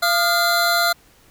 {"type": "tone cluster", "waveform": "square", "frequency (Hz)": [687, 1216, 1410, 4090], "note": ["F5", "D#6", "F6", "C8"], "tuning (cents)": [-29, -40, 16, -40], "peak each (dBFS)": [-21, -27, -20, -23], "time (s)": [0.02, 0.93], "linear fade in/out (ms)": 10, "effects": ["pink hiss -53 dBFS RMS until 1.3 s"]}